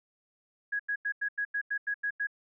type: tone bursts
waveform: sine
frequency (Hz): 1661.2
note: G#6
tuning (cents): 0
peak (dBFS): -28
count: 10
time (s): 0.72-2.271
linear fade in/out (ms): 10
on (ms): 75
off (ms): 89
effects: none